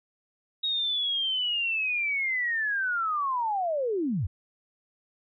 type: linear sweep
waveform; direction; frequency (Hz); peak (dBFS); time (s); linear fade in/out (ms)
sine; down; 3787 to 70.8; -25; 0.63-4.27; 10
effects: none